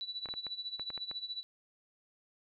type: tone with tremolo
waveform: sine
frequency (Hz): 3951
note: B7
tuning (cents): 0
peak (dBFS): -35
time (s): 0.01-1.43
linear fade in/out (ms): 0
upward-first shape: sine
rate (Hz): 14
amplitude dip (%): 80
type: clicks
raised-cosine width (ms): 0.5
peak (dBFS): -30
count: 8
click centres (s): 0.258 / 0.288 / 0.339 / 0.467 / 0.796 / 0.903 / 0.977 / 1.113
effects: none